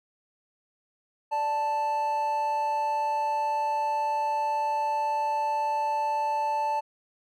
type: tone pair together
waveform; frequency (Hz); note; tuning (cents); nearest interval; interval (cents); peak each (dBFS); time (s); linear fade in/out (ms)
triangle; 587.3 / 880; D5 / A5; 0 / 0; perfect fifth; 700; -32 / -23; 1.31-6.81; 20
effects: none